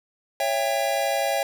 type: chord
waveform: square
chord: C# diminished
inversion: none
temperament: just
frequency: 554.4 / 665.2 / 798.3 Hz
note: C#5 / E5 / G5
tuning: 0 / +16 / +31 cents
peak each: -27 dBFS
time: 0.4-1.43 s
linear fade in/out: 2 ms
effects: none